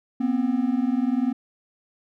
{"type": "tone pair together", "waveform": "triangle", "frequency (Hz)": [242.2, 262.5], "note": ["B3", "C4"], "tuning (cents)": [-34, 6], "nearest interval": "minor second", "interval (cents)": 140, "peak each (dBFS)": [-21, -21], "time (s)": [0.2, 1.33], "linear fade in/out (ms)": 10, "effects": []}